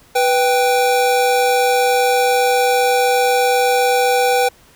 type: tone pair together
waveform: square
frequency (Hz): 493.9 / 784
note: B4 / G5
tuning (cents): 0 / 0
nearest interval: minor sixth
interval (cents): 800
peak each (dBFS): -16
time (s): 0.15-4.49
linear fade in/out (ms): 10
effects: pink hiss -49 dBFS RMS until 4.75 s